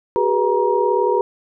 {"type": "tone cluster", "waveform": "sine", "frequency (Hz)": [377.5, 415.9, 488.4, 945], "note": ["F#4", "G#4", "B4", "A#5"], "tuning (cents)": [35, 2, -19, 23], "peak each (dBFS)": -20, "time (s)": [0.16, 1.21], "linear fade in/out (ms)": 0, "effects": []}